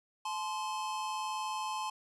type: tone pair together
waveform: square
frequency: 860 / 1040.7 Hz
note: A5 / C6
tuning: -40 / -10 cents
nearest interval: minor third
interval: 330 cents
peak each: -38 / -38 dBFS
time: 0.25-1.9 s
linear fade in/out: 5 ms
effects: resampled to 24000 Hz